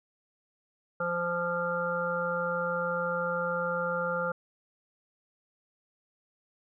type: harmonic tone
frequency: 173.3 Hz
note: F3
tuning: 13 cents flat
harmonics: 1 / 3 / 5 / 7 / 8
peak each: -38 / -31 / -40 / -37 / -32 dBFS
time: 1-4.32 s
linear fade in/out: 5 ms
effects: none